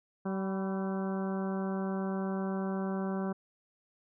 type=harmonic tone with a mistuned harmonic; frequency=191.8 Hz; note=G3; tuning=37 cents flat; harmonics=1 / 2 / 3 / 4 / 5 / 6 / 7 / 8; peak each=-32 / -38 / -42 / -44 / -46 / -48 / -49 / -50 dBFS; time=0.25-3.33 s; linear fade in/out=10 ms; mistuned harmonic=5; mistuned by=+49 cents; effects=none